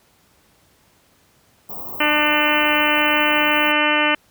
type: band-stop noise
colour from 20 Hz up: white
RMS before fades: -31 dBFS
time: 1.69-3.72 s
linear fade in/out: 5 ms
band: 1200 to 15000 Hz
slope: 96 dB/octave
type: harmonic tone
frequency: 299.5 Hz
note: D4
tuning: 34 cents sharp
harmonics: 1 / 2 / 3 / 4 / 5 / 6 / 7 / 8 / 9 / 10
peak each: -24 / -24 / -24 / -24 / -24 / -24 / -24 / -24 / -24 / -24 dBFS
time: 2-4.15 s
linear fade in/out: 5 ms
effects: pink hiss -57 dBFS RMS until 4.3 s + high-pass 60 Hz 12 dB/octave